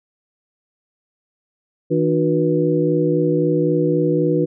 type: tone cluster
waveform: sine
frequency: 159.9 / 299.7 / 363.5 / 485 Hz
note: D#3 / D4 / F#4 / B4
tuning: +48 / +35 / -31 / -31 cents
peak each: -20 dBFS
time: 1.9-4.46 s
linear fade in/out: 20 ms
effects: none